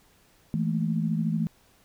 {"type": "tone cluster", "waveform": "sine", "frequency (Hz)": [164, 216.1, 229.7], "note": ["E3", "A3", "A#3"], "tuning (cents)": [-9, -31, -25], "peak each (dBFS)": [-26, -28, -33], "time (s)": [0.54, 1.47], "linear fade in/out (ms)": 0, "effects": ["pink hiss -61 dBFS RMS until 1.84 s"]}